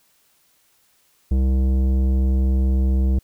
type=tone with tanh clipping; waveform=sine; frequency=65.41 Hz; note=C2; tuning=in tune; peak=-17 dBFS; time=1.31-3.19 s; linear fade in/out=5 ms; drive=13 dB; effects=white hiss -61 dBFS RMS until 3.23 s